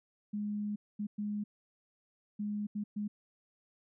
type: tone bursts at uneven times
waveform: sine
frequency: 207.9 Hz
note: G#3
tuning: 2 cents sharp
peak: -33 dBFS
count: 6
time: 0.33-0.76 / 0.99-1.07 / 1.18-1.44 / 2.39-2.67 / 2.75-2.84 / 2.96-3.08 s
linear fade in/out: 10 ms
effects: none